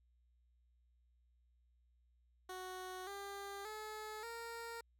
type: tone with pitch steps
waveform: 15% pulse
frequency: 370 / 398.9 / 430 / 463.5 Hz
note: F#4 / G4 / A4 / A#4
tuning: 0 / +30 / -40 / -10 cents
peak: -39 dBFS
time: 2.49-4.81 s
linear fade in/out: 5 ms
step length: 580 ms
effects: added 60 Hz sine -70 dBFS peak until 4.99 s